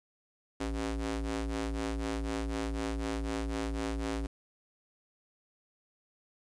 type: ring-modulated tone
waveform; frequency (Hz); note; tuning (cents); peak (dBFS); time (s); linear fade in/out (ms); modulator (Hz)
sawtooth; 110; A2; 0; -25; 0.6-4.27; 10; 167
effects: resampled to 22050 Hz + 10-bit